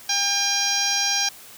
10% pulse tone with low-pass filter, 803 Hz, G5, 41 cents sharp, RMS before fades -22 dBFS, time 0.09-1.29 s, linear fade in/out 5 ms, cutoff 5900 Hz, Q 7, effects white hiss -44 dBFS RMS until 1.57 s

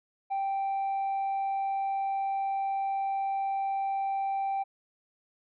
sine tone with tanh clipping, 783 Hz, G5, 2 cents flat, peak -28 dBFS, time 0.3-4.64 s, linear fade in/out 20 ms, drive 1 dB, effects none

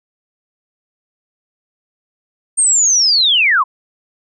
sine linear sweep, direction down, 8720 to 961 Hz, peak -9 dBFS, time 2.57-3.64 s, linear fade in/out 20 ms, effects none

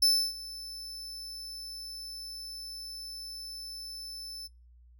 40% pulse tone with ADSR envelope, 5274 Hz, E8, in tune, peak -19 dBFS, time 0.02-4.48 s, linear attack 7 ms, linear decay 300 ms, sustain -20 dB, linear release 21 ms, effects noise-tail reverb RT60 0.3 s tail -22 dB re dry + added 60 Hz sine -54 dBFS peak until 4.99 s

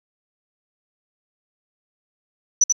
sine tone with echo, 5950 Hz, F#8, 9 cents sharp, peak -11 dBFS, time 2.61-2.64 s, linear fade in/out 5 ms, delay 85 ms, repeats 1, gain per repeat -3 dB, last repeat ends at 2.725 s, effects 8-bit

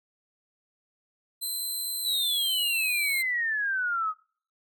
10% pulse tone, 4072 Hz, C8, 48 cents flat, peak -23 dBFS, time 1.41-3.23 s, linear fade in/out 20 ms
sine exponential sweep, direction down, 4041 to 1244.5 Hz, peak -25 dBFS, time 2.03-4.14 s, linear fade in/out 50 ms
effects noise-tail reverb RT60 0.5 s tail -25 dB re dry

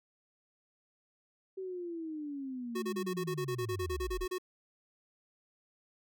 sine linear sweep, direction down, 384.5 to 33.24 Hz, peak -37 dBFS, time 1.57-4.26 s, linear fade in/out 10 ms
square tone bursts, 367 Hz, F#4, 14 cents flat, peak -34 dBFS, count 16, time 2.75-4.384 s, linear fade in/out 10 ms, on 74 ms, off 30 ms
effects none

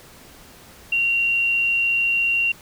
sine tone, 2757 Hz, F7, 23 cents flat, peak -17 dBFS, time 0.92-2.52 s, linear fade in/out 5 ms, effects pink hiss -46 dBFS RMS until 2.61 s

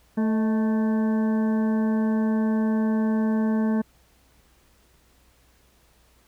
harmonic tone with a mistuned harmonic, 219.9 Hz, A3, 1 cent flat, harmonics 1 / 2 / 3 / 4 / 5 / 7 / 8, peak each -20 / -32 / -36 / -38 / -42 / -43 / -46 dBFS, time 0.17-3.82 s, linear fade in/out 10 ms, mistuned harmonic 3, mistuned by -56 cents, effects added 60 Hz sine -61 dBFS peak until 6.27 s + pink hiss -61 dBFS RMS until 6.27 s

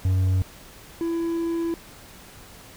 triangle tone pair in turn, 93.4 / 334.2 Hz, F#2 / E4, +17 / +24 cents, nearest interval octave + minor seventh, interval 2207 cents, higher second, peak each -16 / -21 dBFS, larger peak first, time 0.05-0.42 / 1.01-1.74 s, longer second, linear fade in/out 0 ms, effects pink hiss -46 dBFS RMS until 2.76 s

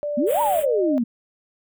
sine tone with pitch glide, 587.3 to 613.3 Hz, D5 to D#5, 0 to -25 cents, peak -23 dBFS, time 0.03-0.98 s, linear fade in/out 0 ms, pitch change +75 cents, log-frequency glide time 0.51-0.84 s
sine exponential two-way sweep, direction up then down, 221.7 to 970 to 221.7 Hz, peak -18 dBFS, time 0.17-1.04 s, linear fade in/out 10 ms, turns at 0.41 s
white band-stop noise, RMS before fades -33 dBFS, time 0.26-0.66 s, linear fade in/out 50 ms, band 3500 to 7500 Hz, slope 96 dB/octave
effects none

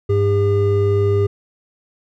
triangle tone pair together, 100.8 / 403.2 Hz, G2 / G4, +49 / +49 cents, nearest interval 2 octaves, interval 2400 cents, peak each -14 dBFS, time 0.09-1.27 s, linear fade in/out 10 ms, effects none

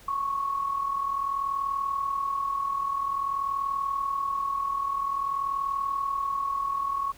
sine tone with amplitude modulation, 1106 Hz, C#6, 4 cents flat, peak -23 dBFS, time 0.08-7.12 s, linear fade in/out 5 ms, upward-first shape sine, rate 40.5 Hz, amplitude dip 60%, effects added 43 Hz sine -55 dBFS peak until 7.17 s + pink hiss -53 dBFS RMS until 7.17 s

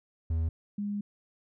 triangle / sine tone pair in turn, 81.2 / 204.6 Hz, E2 / G#3, -26 / -26 cents, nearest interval octave + major third, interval 1600 cents, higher second, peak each -24 / -30 dBFS, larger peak first, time 0.3-0.49 / 0.78-1.01 s, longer second, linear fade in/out 5 ms, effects none

